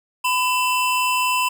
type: tone pair together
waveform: square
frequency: 1004 / 2680 Hz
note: B5 / E7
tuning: +28 / +28 cents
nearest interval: octave + perfect fourth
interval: 1700 cents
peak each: -20 / -23 dBFS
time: 0.24-1.49 s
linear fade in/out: 10 ms
effects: none